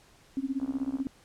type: tone with tremolo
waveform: sine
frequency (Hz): 269.3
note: C#4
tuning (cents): -50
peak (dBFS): -25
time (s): 0.37-1.07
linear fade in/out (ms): 0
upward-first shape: sine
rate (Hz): 16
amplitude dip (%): 95
type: click train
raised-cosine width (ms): 1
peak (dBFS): -33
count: 27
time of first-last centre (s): 0.6-1.001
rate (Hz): 64.8
effects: pink hiss -59 dBFS RMS until 1.24 s + low-pass 10000 Hz 12 dB/octave